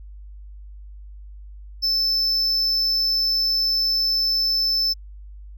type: tone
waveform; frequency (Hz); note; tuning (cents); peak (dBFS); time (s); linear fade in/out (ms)
triangle; 5274; E8; 0; -17; 1.82-4.94; 20
effects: added 50 Hz sine -37 dBFS peak until 5.57 s